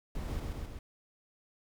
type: noise with echo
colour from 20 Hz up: brown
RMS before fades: -37 dBFS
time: 0.15-0.4 s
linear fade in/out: 2 ms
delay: 130 ms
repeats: 3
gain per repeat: -2 dB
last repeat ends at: 0.79 s
effects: none